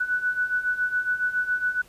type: beating tone pair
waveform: sine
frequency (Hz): 1480 / 1487.2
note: F#6 / F#6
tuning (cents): 0 / +8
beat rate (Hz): 7.2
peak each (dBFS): -28 / -24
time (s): 0-1.82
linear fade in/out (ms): 10
effects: pink hiss -54 dBFS RMS until 1.88 s + resampled to 32000 Hz